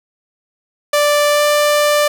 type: tone with pitch glide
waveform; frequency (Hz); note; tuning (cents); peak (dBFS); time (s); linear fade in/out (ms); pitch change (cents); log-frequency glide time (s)
sawtooth; 587.3 to 591; D5 to D5; 0 to +11; -7; 0.93-2.08; 5; +11; 1.31-1.43
effects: none